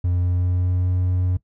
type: tone with pitch glide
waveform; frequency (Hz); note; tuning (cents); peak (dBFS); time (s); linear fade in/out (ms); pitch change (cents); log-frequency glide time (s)
triangle; 88.9 to 90.87; F2 to F#2; +31 to -31; -16; 0.04-1.37; 5; +38; 0.15-0.91
effects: noise-tail reverb RT60 0.1 s tail -17 dB re dry